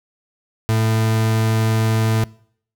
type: tone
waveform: 40% pulse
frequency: 110.9 Hz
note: A2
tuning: 14 cents sharp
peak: -14 dBFS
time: 0.69-2.24 s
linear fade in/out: 0 ms
effects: noise-tail reverb RT60 0.6 s tail -23 dB re dry